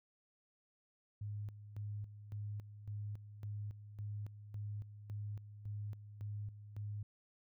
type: tone with tremolo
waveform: sine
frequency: 103.83 Hz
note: G#2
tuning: in tune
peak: -40 dBFS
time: 1.21-7.03 s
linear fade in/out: 5 ms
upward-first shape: square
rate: 1.8 Hz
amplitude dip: 70%
effects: none